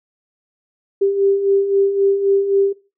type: beating tone pair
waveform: sine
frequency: 392 / 395.8 Hz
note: G4 / G4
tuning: 0 / +17 cents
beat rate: 3.8 Hz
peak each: -21 / -14 dBFS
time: 1.01-2.73 s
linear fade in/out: 10 ms
effects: noise-tail reverb RT60 0.3 s tail -19 dB re dry